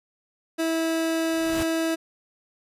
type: tone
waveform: 30% pulse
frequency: 325.9 Hz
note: E4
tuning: 20 cents flat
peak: -20 dBFS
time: 0.58-1.96 s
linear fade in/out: 20 ms
type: noise with exponential growth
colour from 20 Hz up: pink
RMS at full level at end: -29 dBFS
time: 1.19-1.63 s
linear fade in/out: 0 ms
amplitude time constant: 94 ms
effects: resampled to 32000 Hz